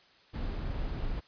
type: noise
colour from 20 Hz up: brown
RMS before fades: -34 dBFS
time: 0.33-1.21 s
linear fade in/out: 20 ms
effects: white hiss -61 dBFS RMS until 1.27 s + resampled to 11025 Hz